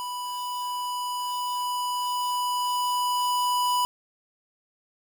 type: tone with level ramp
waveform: square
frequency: 987.8 Hz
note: B5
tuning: in tune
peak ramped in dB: -31 to -22 dBFS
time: 0-3.85 s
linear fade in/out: 0 ms
effects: 8-bit